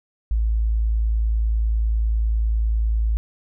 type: tone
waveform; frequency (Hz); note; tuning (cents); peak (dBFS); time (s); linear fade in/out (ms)
sine; 55; A1; 0; -17; 0.31-3.17; 0
effects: none